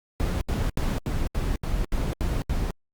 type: noise bursts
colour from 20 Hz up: brown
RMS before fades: -25 dBFS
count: 9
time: 0.2-2.706 s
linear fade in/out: 0 ms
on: 210 ms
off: 77 ms
effects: Opus 48 kbps